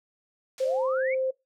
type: noise with exponential decay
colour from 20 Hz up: blue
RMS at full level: -34 dBFS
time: 0.58-1.09 s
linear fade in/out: 1 ms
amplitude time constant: 110 ms
type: exponential sweep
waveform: sine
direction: up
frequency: 496.4 to 2360 Hz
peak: -31 dBFS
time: 0.6-1.15 s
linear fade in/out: 10 ms
type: tone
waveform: sine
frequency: 523.3 Hz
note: C5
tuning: in tune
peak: -24 dBFS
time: 0.6-1.31 s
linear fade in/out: 10 ms
effects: noise-tail reverb RT60 0.2 s tail -22 dB re dry + low-pass 5000 Hz 12 dB/octave